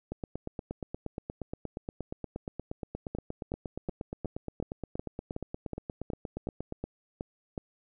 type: two click trains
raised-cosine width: 2 ms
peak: -21 / -22 dBFS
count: 13 / 57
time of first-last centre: 3.15-7.578 / 0.12-6.724 s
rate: 2.71 / 8.48 Hz
effects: none